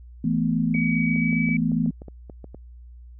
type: chord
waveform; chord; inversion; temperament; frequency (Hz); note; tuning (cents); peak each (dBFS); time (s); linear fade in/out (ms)
sine; E suspended fourth; none; just; 164.81 / 219.8 / 247.2; E3 / A3 / B3; 0 / -2 / +2; -24; 0.24-1.91; 5
type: tone with pitch glide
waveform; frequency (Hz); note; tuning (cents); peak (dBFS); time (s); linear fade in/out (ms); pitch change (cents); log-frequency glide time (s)
sine; 2268 to 2289; C#7 to D7; +39 to -45; -26; 0.74-1.57; 5; +16; 1.06-1.39
type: clicks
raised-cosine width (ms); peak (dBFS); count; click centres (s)
2; -26; 11; 0.749 / 1.161 / 1.329 / 1.489 / 1.718 / 1.861 / 2.019 / 2.083 / 2.298 / 2.443 / 2.546
effects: added 60 Hz sine -41 dBFS peak until 3.19 s